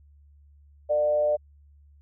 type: tone with frequency modulation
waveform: sine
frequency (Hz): 597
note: D5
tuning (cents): +28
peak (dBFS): -20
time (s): 0.89-1.37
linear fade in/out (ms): 20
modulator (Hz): 141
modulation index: 0.33
effects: added 72 Hz sine -52 dBFS peak until 2.01 s